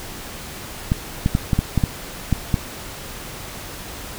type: clicks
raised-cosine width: 5 ms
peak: -4 dBFS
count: 9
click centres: 0.919 / 1.261 / 1.351 / 1.532 / 1.59 / 1.777 / 1.838 / 2.327 / 2.542 s
effects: pink hiss -34 dBFS RMS until 4.18 s